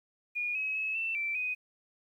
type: tone with pitch steps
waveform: sine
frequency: 2439 / 2556 / 2580 / 2673 / 2337 / 2499 Hz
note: D#7 / D#7 / E7 / E7 / D7 / D#7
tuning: -35 / +46 / -38 / +23 / -9 / +7 cents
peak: -30 dBFS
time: 0.35-1.55 s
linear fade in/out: 20 ms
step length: 200 ms
effects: 11-bit